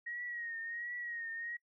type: tone with vibrato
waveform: sine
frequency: 1883 Hz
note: A#6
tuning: 17 cents sharp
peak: -39 dBFS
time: 0.06-1.57 s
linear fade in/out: 10 ms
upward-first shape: triangle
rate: 1.4 Hz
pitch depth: 64 cents each way
effects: noise-tail reverb RT60 0.1 s tail -23 dB re dry